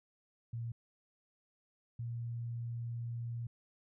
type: tone pair in turn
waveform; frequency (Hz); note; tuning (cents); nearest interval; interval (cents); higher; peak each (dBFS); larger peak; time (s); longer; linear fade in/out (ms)
sine; 116.5 / 117.72; A#2 / A#2; -1 / +17; unison; 18; second; -37 / -37; neither; 0.53-0.72 / 1.99-3.47; second; 5
effects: none